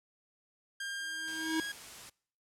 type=tone with pitch glide; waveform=sawtooth; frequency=1603 to 1643.3 Hz; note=G6 to G#6; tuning=+38 to -19 cents; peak=-33 dBFS; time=0.8-1.72 s; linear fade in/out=5 ms; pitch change=+43 cents; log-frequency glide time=1.37-1.61 s
type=tone with exponential growth; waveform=square; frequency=319.5 Hz; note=D#4; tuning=46 cents sharp; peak=-29 dBFS; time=1-1.6 s; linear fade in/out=2 ms; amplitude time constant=130 ms
type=noise; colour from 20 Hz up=white; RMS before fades=-48 dBFS; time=1.27-2.1 s; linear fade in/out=10 ms
effects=noise-tail reverb RT60 0.6 s tail -25 dB re dry + low-pass 10000 Hz 12 dB/octave